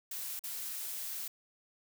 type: noise with dropouts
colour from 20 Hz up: blue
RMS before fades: -40 dBFS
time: 0.11-1.28 s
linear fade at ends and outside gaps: 5 ms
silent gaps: 0.394-0.437 s
effects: none